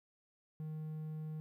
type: tone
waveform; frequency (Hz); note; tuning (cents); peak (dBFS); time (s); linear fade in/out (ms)
triangle; 155.56; D#3; 0; -38; 0.6-1.4; 0
effects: 13-bit